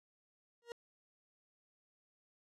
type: tone with exponential growth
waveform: 40% pulse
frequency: 472.1 Hz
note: A#4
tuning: 22 cents sharp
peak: -39 dBFS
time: 0.62-0.72 s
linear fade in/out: 1 ms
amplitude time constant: 21 ms
effects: low-pass 8000 Hz 12 dB/octave